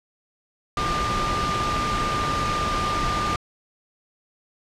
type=tone in noise; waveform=sine; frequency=1200 Hz; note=D6; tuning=37 cents sharp; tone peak=-24 dBFS; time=0.77-3.36 s; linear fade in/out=2 ms; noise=pink; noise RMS=-26 dBFS; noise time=0.77-3.36 s; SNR=-1 dB; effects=low-pass 5000 Hz 12 dB/octave